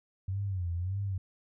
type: tone with vibrato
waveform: sine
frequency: 92.5 Hz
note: F#2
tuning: in tune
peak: -30 dBFS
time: 0.28-1.18 s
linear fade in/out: 5 ms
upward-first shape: sine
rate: 1.7 Hz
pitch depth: 140 cents each way
effects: none